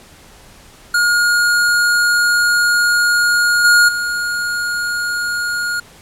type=tone with level steps; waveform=square; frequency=1429 Hz; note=F6; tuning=39 cents sharp; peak=-12 / -8 / -18 dBFS; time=0.94-5.8 s; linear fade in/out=5 ms; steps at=3.64 / 3.88 s; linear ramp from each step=10 ms; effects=pink hiss -43 dBFS RMS until 6.01 s + low-pass 12000 Hz 12 dB/octave